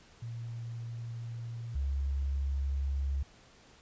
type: tone pair in turn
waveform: sine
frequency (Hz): 116.54 / 68.78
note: A#2 / C#2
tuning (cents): 0 / -13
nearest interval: major sixth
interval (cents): 913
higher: first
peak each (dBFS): -37 / -29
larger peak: second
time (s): 0.22-1.75 / 1.75-3.23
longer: first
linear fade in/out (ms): 5
effects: pink hiss -59 dBFS RMS until 3.81 s + resampled to 16000 Hz